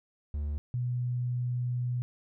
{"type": "tone pair in turn", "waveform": ["triangle", "sine"], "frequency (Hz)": [73.42, 123.25], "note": ["D2", "B2"], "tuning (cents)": [0, -3], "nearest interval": "major sixth", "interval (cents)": 897, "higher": "second", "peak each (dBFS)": -28, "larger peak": "neither", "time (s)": [[0.34, 0.58], [0.74, 2.02]], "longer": "second", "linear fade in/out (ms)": 0, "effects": []}